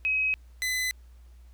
sine / sawtooth tone pair in turn, 2543 / 2015 Hz, D#7 / B6, +37 / +34 cents, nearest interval major third, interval 403 cents, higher first, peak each -23 dBFS, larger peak neither, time 0.05-0.34 / 0.62-0.91 s, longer neither, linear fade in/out 0 ms, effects added 60 Hz sine -48 dBFS peak until 1.53 s + pink hiss -67 dBFS RMS until 1.53 s

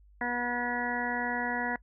harmonic tone, 242.6 Hz, B3, 31 cents flat, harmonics 1 / 2 / 3 / 4 / 6 / 7 / 8, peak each -36 / -40 / -36 / -37 / -40 / -35 / -36 dBFS, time 0.21-1.76 s, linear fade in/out 2 ms, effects noise-tail reverb RT60 0.1 s tail -23 dB re dry + added 50 Hz sine -55 dBFS peak until 1.82 s

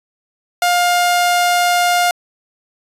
sawtooth tone, 707 Hz, F5, 21 cents sharp, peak -8 dBFS, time 0.62-2.11 s, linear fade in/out 2 ms, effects resampled to 32000 Hz

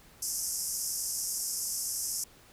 pink band-pass noise, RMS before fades -34 dBFS, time 0.22-2.24 s, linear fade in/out 5 ms, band 5100 to 13000 Hz, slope 96 dB/octave, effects pink hiss -57 dBFS RMS until 2.52 s

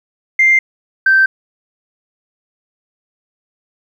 sine tone pair in turn, 2097 / 1557.4 Hz, C7 / G6, +3 / -12 cents, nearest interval perfect fourth, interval 515 cents, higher first, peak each -6 dBFS, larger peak neither, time 0.39-0.59 / 1.06-1.26 s, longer neither, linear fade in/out 5 ms, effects tanh soft clip ceiling -2 dBFS + 8-bit

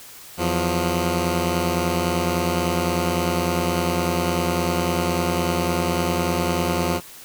10% pulse tone pair together, 83.6 / 177.14 Hz, E2 / F3, +25 / +25 cents, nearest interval octave + minor second, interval 1300 cents, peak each -15 / -14 dBFS, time 0.37-7.01 s, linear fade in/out 50 ms, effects white hiss -42 dBFS RMS until 7.24 s

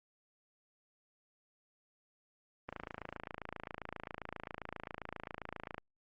click train, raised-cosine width 0.5 ms, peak -26 dBFS, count 86, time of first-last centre 2.69-5.781 s, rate 27.5 Hz, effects Opus 24 kbps

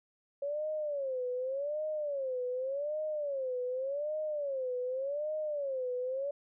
sine tone with vibrato, 554.4 Hz, C#5, in tune, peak -32 dBFS, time 0.42-6.31 s, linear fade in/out 5 ms, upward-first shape sine, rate 0.86 Hz, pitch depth 190 cents each way, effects none

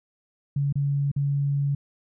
sine tone with dropouts, 141.3 Hz, C#3, 34 cents sharp, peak -21 dBFS, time 0.56-1.75 s, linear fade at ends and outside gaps 5 ms, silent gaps 0.726-0.755 / 1.116-1.162 s, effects none

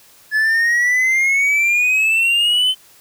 triangle exponential sweep, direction up, 1711 to 3073 Hz, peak -11 dBFS, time 0.31-2.75 s, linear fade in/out 50 ms, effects white hiss -48 dBFS RMS until 3 s

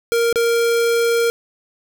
square tone with dropouts, 466.2 Hz, A#4, in tune, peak -15 dBFS, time 0.12-1.3 s, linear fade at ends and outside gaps 0 ms, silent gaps 0.327-0.358 s, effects none

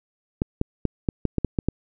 clicks, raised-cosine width 3 ms, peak -8 dBFS, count 9, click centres 0.419 / 0.614 / 0.853 / 1.088 / 1.253 / 1.383 / 1.447 / 1.588 / 1.686 s, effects none

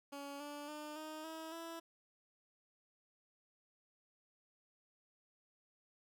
15% pulse tone with pitch steps, 282 / 291.3 / 300.8 / 310.7 / 321 / 331.5 Hz, C#4 / D4 / D4 / D#4 / E4 / E4, +30 / -14 / +42 / -2 / -46 / +10 cents, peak -39 dBFS, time 0.12-1.8 s, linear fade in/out 10 ms, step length 280 ms, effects none

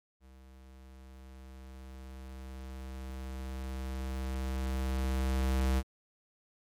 square tone with level ramp, 65.41 Hz, C2, in tune, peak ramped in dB -54 to -26 dBFS, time 0.2-5.83 s, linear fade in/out 50 ms, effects MP3 96 kbps

